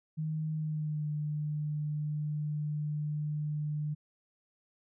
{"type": "tone with pitch glide", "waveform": "sine", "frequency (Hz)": [156.1, 150.09], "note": ["D#3", "D3"], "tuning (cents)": [6, 38], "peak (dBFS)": -31, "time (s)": [0.17, 3.95], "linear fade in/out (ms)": 20, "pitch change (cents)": -68, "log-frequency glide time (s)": [0.53, 1.09], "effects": []}